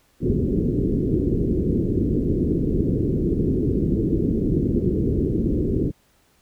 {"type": "low-pass noise", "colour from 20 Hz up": "white", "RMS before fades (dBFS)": -21, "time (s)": [0.2, 5.92], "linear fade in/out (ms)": 50, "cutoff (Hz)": 400, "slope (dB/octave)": 48, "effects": ["pink hiss -61 dBFS RMS until 6.41 s"]}